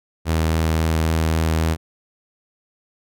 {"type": "tone with vibrato", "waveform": "sawtooth", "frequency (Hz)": 80.4, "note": "E2", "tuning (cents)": -43, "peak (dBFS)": -13, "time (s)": [0.25, 1.77], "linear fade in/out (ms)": 50, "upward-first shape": "sine", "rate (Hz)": 3.7, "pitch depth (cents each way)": 9, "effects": []}